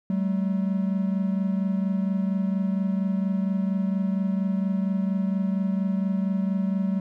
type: tone pair together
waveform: triangle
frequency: 190 / 214.3 Hz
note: F#3 / A3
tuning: +46 / -45 cents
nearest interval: major second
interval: 209 cents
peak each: -21 / -27 dBFS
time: 0.1-7 s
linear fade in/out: 2 ms
effects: none